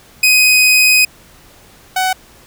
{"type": "tone pair in turn", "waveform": "sawtooth", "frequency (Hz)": [2507, 749.2], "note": ["D#7", "F#5"], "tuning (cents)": [12, 21], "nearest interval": "octave + major sixth", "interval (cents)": 2091, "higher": "first", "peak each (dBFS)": [-4, -9], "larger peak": "first", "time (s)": [[0.23, 1.05], [1.96, 2.13]], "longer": "first", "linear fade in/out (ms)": 5, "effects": ["pink hiss -44 dBFS RMS until 2.46 s"]}